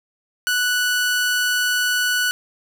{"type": "tone", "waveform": "sawtooth", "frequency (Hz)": 1480, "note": "F#6", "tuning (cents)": 0, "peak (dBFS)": -14, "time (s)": [0.47, 2.31], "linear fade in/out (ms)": 0, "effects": []}